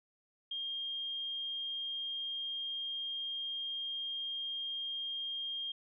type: tone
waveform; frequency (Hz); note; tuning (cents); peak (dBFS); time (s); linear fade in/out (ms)
sine; 3218; G7; +45; -36; 0.51-5.72; 5
effects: none